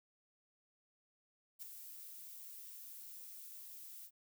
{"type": "noise with ADSR envelope", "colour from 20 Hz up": "violet", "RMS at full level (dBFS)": -45, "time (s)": [1.59, 4.11], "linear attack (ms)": 33, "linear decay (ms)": 9, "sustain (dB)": -7, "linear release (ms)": 64, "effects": []}